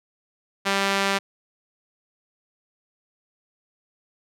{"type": "tone with band-pass filter", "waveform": "sawtooth", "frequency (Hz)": 196.9, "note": "G3", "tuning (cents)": 8, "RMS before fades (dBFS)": -23, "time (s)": [0.65, 1.19], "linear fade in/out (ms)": 20, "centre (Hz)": 2400, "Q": 0.58, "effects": []}